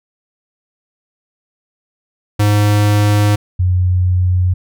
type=tone pair in turn; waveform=square / sine; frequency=103.83 / 90.74 Hz; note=G#2 / F#2; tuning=0 / -33 cents; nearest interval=major second; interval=233 cents; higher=first; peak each=-10 dBFS; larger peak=neither; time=2.39-3.36 / 3.59-4.54 s; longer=first; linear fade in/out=10 ms; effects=none